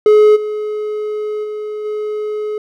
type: tone with level steps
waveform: triangle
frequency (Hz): 424.2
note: G#4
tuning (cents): +37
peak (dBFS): -3 / -16 / -19 / -16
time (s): 0.06-2.58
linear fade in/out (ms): 2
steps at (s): 0.35 / 1.43 / 1.84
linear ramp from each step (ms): 20
effects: none